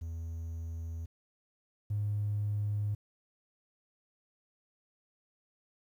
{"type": "tone pair in turn", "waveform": "triangle", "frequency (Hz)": [82.41, 103.82], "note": ["E2", "G#2"], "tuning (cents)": [0, 0], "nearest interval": "major third", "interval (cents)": 400, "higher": "second", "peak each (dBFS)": [-34, -26], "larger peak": "second", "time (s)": [[0.01, 1.06], [1.9, 2.95]], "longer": "neither", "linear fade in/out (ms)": 10, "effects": ["tanh soft clip ceiling -27 dBFS", "11-bit"]}